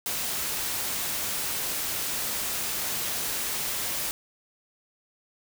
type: noise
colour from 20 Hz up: white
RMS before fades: -30 dBFS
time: 0.06-4.11 s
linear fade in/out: 0 ms
effects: none